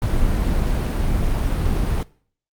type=noise with amplitude modulation; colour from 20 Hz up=brown; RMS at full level=-18 dBFS; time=0.02-2.03 s; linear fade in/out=2 ms; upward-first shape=sine; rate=274 Hz; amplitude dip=25%; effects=noise-tail reverb RT60 0.5 s tail -21 dB re dry + Opus 32 kbps